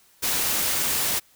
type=noise; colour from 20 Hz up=white; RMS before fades=-24 dBFS; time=0.22-1.2 s; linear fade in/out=20 ms; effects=white hiss -58 dBFS RMS until 1.35 s